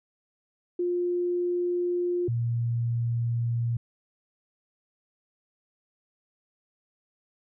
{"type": "tone pair in turn", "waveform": "sine", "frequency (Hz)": [353.2, 117.65], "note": ["F4", "A#2"], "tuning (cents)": [20, 16], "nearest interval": "octave + perfect fifth", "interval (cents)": 1904, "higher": "first", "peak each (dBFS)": -24, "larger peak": "neither", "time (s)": [[0.79, 2.28], [2.28, 3.77]], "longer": "neither", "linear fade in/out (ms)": 5, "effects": []}